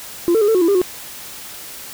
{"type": "tone with pitch steps", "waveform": "sine", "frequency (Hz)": [344.5, 447.3, 411.8, 446, 364.9, 334.8, 401.1, 363.4], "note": ["F4", "A4", "G#4", "A4", "F#4", "E4", "G4", "F#4"], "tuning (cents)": [-24, 28, -15, 23, -24, 27, 40, -31], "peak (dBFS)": -9, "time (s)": [0.28, 0.816], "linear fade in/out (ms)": 0, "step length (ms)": 67, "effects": ["tanh soft clip ceiling -10 dBFS", "white hiss -34 dBFS RMS until 1.93 s"]}